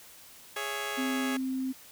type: chord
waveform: 10% pulse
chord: C# minor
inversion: second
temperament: just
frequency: 415.8 / 554.4 / 665.2 Hz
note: G#4 / C#5 / E5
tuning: +2 / 0 / +16 cents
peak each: -27 / -30 / -33 dBFS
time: 0.56-1.37 s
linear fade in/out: 5 ms
type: tone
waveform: sine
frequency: 261.6 Hz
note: C4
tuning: in tune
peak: -29 dBFS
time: 0.97-1.73 s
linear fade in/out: 20 ms
effects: white hiss -52 dBFS RMS until 1.91 s